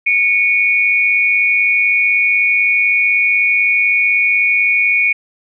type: tone pair together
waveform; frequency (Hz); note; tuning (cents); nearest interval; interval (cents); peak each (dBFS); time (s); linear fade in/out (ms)
sine; 2226 / 2437; C#7 / D#7; +7 / -37; major second; 156; -13; 0.06-5.13; 10
effects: none